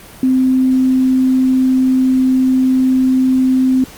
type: tone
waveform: sine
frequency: 259.2 Hz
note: C4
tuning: 16 cents flat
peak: -9 dBFS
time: 0.23-3.84 s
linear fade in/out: 2 ms
effects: pink hiss -37 dBFS RMS until 3.97 s + Opus 32 kbps